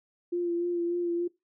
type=tone with vibrato; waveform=sine; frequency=346.4 Hz; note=F4; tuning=14 cents flat; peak=-26 dBFS; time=0.32-1.28 s; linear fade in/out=10 ms; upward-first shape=sine; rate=3.4 Hz; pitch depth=23 cents each way; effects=noise-tail reverb RT60 0.2 s tail -21 dB re dry